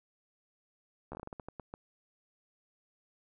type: slowing click train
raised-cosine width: 1 ms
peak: -28 dBFS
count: 12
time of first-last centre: 1.12-1.739 s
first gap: 13 ms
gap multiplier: 1.27
effects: none